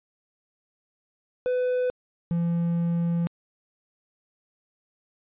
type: tone pair in turn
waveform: triangle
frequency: 501 / 170.06 Hz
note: B4 / F3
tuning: +25 / -46 cents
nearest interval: octave + perfect fifth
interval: 1871 cents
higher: first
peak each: -20 dBFS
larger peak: neither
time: 1.46-1.9 / 2.31-3.27 s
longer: second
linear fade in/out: 0 ms
effects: resampled to 8000 Hz

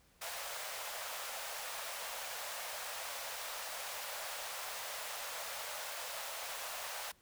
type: high-pass noise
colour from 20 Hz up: pink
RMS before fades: -43 dBFS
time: 0.21-7.12 s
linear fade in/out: 10 ms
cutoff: 530 Hz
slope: 48 dB/octave
effects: pink hiss -68 dBFS RMS until 7.21 s

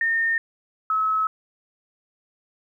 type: tone pair in turn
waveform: sine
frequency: 1825 / 1290.5 Hz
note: A#6 / E6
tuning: -37 / -37 cents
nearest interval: tritone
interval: 600 cents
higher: first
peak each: -19 dBFS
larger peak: neither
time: 0.01-0.38 / 0.9-1.27 s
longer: neither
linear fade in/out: 2 ms
effects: 10-bit

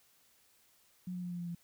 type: tone with pitch steps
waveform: sine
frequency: 181.2 / 179.22 / 177.27 / 175.33 / 173.42 / 171.52 Hz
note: F#3 / F3 / F3 / F3 / F3 / F3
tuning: -36 / +45 / +26 / +7 / -12 / -31 cents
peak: -37 dBFS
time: 1.07-1.55 s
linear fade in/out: 5 ms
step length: 80 ms
effects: white hiss -68 dBFS RMS until 1.63 s

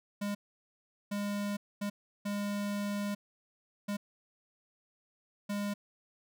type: tone bursts at uneven times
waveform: square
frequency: 203.8 Hz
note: G#3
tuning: 32 cents flat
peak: -33 dBFS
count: 6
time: 0.21-0.35 / 1.11-1.57 / 1.81-1.9 / 2.25-3.15 / 3.88-3.97 / 5.49-5.74 s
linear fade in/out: 10 ms
effects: none

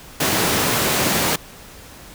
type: high-pass noise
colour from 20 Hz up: pink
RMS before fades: -19 dBFS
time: 0.2-1.36 s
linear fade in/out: 5 ms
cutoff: 140 Hz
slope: 12 dB/octave
effects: pink hiss -41 dBFS RMS until 2.14 s

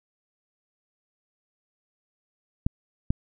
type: clicks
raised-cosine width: 5 ms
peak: -10 dBFS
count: 2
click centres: 2.665 / 3.105 s
effects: none

